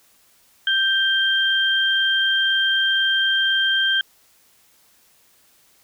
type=tone pair together; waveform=sine; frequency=1568 / 3171 Hz; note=G6 / G7; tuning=0 / +19 cents; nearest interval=octave; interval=1219 cents; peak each=-19 dBFS; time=0.67-4.01 s; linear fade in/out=2 ms; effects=white hiss -57 dBFS RMS until 5.83 s